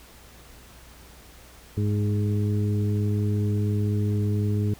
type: harmonic tone with a mistuned harmonic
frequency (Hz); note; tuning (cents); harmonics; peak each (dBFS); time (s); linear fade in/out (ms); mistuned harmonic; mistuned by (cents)
104.2; G#2; +6; 1 / 2 / 3 / 4; -22 / -29 / -34 / -34; 1.77-4.74; 5; 1; -24
effects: added 60 Hz sine -51 dBFS peak until 4.79 s + pink hiss -50 dBFS RMS until 4.79 s